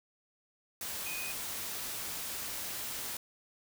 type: tone in noise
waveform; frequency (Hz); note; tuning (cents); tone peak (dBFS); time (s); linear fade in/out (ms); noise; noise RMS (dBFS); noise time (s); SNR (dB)
sine; 2489; D#7; 0; -40; 1.06-1.32; 2; white; -39; 0.81-3.17; -4
effects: none